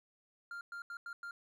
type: tone bursts at uneven times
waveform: triangle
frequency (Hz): 1396.9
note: F6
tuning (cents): 0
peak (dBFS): -40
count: 5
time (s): 0.51-0.61 / 0.72-0.82 / 0.9-0.97 / 1.06-1.13 / 1.23-1.31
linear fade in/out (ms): 2
effects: none